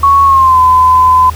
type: tone with pitch glide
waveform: sine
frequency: 1108.7 to 1016.7 Hz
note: C#6 to B5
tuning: 0 to +50 cents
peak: -3 dBFS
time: 0.03-1.3 s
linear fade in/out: 5 ms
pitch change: -150 cents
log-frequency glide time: 0.24-0.59 s
effects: added 80 Hz sine -20 dBFS peak until 1.35 s + pink hiss -31 dBFS RMS until 1.35 s